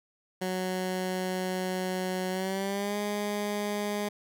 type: tone with pitch glide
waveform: 15% pulse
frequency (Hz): 185 to 206.5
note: F#3 to G#3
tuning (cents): 0 to -10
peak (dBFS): -23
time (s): 0.41-4.09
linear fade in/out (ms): 10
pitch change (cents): +190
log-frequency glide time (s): 2.3-2.97
effects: none